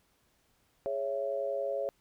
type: chord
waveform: sine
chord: C# minor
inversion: second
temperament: just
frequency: 415.8 / 554.4 / 665.2 Hz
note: G#4 / C#5 / E5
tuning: +2 / 0 / +16 cents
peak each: -38 / -32 / -37 dBFS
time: 0.86-1.89 s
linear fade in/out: 0 ms
effects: pink hiss -71 dBFS RMS until 2 s